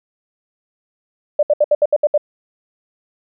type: tone bursts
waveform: sine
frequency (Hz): 593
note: D5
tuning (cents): +17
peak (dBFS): -9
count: 8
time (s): 1.39-2.178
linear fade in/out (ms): 5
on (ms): 39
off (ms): 68
effects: none